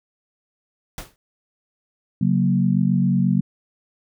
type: noise with exponential decay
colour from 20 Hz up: pink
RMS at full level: -29 dBFS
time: 0.98-1.16 s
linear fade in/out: 1 ms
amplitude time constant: 39 ms
type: chord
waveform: sine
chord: F# major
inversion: second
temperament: equal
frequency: 138.59 / 185 / 233.1 Hz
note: C#3 / F#3 / A#3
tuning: 0 / 0 / 0 cents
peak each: -21 / -18 / -22 dBFS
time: 2.21-3.41 s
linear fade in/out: 5 ms
effects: none